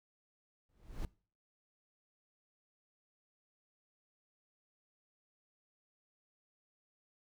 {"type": "noise with exponential growth", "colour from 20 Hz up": "brown", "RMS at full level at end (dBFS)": -36, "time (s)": [0.69, 1.05], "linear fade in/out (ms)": 1, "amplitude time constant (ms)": 78, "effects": ["noise-tail reverb RT60 0.4 s tail -22 dB re dry"]}